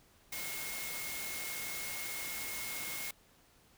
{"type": "tone in noise", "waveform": "sine", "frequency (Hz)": 2159, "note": "C#7", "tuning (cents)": -46, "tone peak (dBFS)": -44, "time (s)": [0.32, 3.11], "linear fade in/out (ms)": 5, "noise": "white", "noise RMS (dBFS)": -41, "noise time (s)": [0.32, 3.11], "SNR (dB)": -6, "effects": ["pink hiss -65 dBFS RMS until 3.77 s"]}